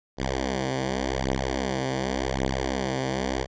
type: beating tone pair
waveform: 5% pulse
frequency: 65.41 / 66.29 Hz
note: C2 / C2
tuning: 0 / +23 cents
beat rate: 0.88 Hz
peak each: -18 / -16 dBFS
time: 0.17-3.47 s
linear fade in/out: 50 ms
effects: resampled to 16000 Hz